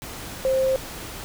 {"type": "tone in noise", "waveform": "sine", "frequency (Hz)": 527, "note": "C5", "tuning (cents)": 12, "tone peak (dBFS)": -18, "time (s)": [0.45, 0.76], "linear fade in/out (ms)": 0, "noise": "pink", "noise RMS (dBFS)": -36, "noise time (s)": [0.02, 1.24], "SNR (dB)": 15, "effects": []}